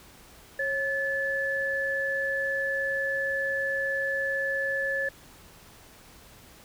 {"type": "tone pair together", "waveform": "sine", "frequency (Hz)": [545, 1730.3], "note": ["C#5", "A6"], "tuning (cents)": [-29, -29], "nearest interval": "octave + minor sixth", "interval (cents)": 2000, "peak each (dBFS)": [-31, -27], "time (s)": [0.59, 5.09], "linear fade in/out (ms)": 5, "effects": ["pink hiss -52 dBFS RMS until 6.64 s"]}